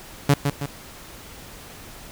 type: tone with echo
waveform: sawtooth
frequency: 142.2 Hz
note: C#3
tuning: 45 cents sharp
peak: -9 dBFS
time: 0.29-0.34 s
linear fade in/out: 5 ms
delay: 160 ms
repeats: 2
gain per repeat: -6 dB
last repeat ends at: 0.66 s
effects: pink hiss -42 dBFS RMS until 2.11 s